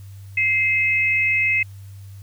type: tone pair together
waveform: sine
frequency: 2093 / 2567 Hz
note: C7 / E7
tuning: 0 / -47 cents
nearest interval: major third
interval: 353 cents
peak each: -19 dBFS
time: 0.37-1.63 s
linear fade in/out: 5 ms
effects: added 98 Hz sine -36 dBFS peak until 2.22 s + white hiss -55 dBFS RMS until 2.22 s